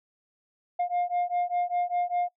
sine beating tone pair, 706 / 711 Hz, F5 / F5, +19 / +31 cents, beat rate 5 Hz, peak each -26 dBFS, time 0.79-2.29 s, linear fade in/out 10 ms, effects noise-tail reverb RT60 0.1 s tail -21 dB re dry + tanh soft clip ceiling -22 dBFS

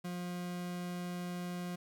40% pulse tone, 177.4 Hz, F3, 27 cents sharp, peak -37 dBFS, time 0.04-1.76 s, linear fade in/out 10 ms, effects 12-bit

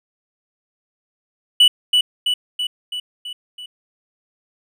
triangle tone with echo, 2960 Hz, F#7, in tune, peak -6 dBFS, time 1.6-1.68 s, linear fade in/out 5 ms, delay 330 ms, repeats 6, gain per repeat -4 dB, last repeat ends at 3.66 s, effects none

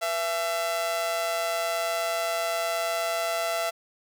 sawtooth tone with amplitude modulation, 671 Hz, E5, 31 cents sharp, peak -19 dBFS, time 0.01-3.71 s, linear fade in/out 20 ms, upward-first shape sine, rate 181 Hz, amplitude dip 60%, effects none

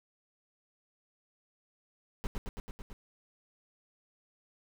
brown noise with echo, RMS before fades -33 dBFS, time 2.24-2.27 s, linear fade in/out 0 ms, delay 110 ms, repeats 6, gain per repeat -2 dB, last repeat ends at 2.93 s, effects none

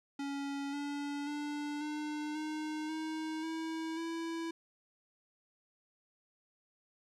square tone with pitch steps, 280 / 286.7 / 293.6 / 300.6 / 307.8 / 315.2 / 322.8 / 330.5 Hz, C#4 / D4 / D4 / D4 / D#4 / D#4 / E4 / E4, +18 / -42 / 0 / +40 / -19 / +23 / -36 / +5 cents, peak -37 dBFS, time 0.19-4.51 s, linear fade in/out 5 ms, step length 540 ms, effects low-pass 7000 Hz 12 dB/octave + 13-bit

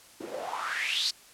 white noise with band-pass filter sweep, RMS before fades -32 dBFS, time 0.2-1.11 s, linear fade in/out 10 ms, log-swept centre 330 to 4900 Hz, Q 5.7, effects white hiss -54 dBFS RMS until 1.33 s + low-pass 11000 Hz 12 dB/octave

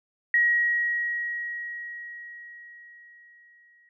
sine tone with exponential decay, 1900 Hz, A#6, 33 cents sharp, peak -17 dBFS, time 0.34-3.89 s, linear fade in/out 2 ms, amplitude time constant 770 ms, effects none

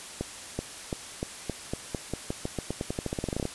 accelerating click train, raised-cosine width 2 ms, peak -16 dBFS, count 25, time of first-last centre 0.21-3.454 s, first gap 380 ms, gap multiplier 0.89, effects white hiss -42 dBFS RMS until 3.54 s + resampled to 24000 Hz

